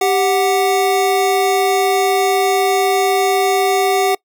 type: tone pair together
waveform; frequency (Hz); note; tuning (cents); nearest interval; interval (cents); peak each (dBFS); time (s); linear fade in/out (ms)
square; 392 / 740; G4 / F#5; 0 / 0; major seventh; 1100; -16; 0.01-4.15; 5
effects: noise-tail reverb RT60 0.1 s tail -24 dB re dry